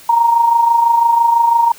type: tone with amplitude modulation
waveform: sine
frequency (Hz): 932.3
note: A#5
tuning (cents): 0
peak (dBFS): -6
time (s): 0.09-1.72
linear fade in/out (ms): 5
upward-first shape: sine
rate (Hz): 26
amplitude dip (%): 55
effects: white hiss -40 dBFS RMS until 1.78 s